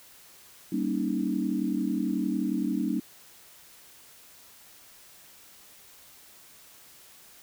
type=chord; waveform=sine; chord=Eb dominant seventh; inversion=first; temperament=just; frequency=194.45 / 233.3 / 280 / 311.1 Hz; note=G3 / Bb3 / Db4 / Eb4; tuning=-14 / +2 / +18 / 0 cents; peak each=-31 dBFS; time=0.72-3 s; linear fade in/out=5 ms; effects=white hiss -53 dBFS RMS until 7.42 s